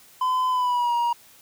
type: tone with pitch glide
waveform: triangle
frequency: 1017 to 948.9 Hz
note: C6 to A#5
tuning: -50 to +31 cents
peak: -18 dBFS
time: 0.21-1.13 s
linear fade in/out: 5 ms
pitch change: -119 cents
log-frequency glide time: 0.49-0.94 s
effects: white hiss -52 dBFS RMS until 1.41 s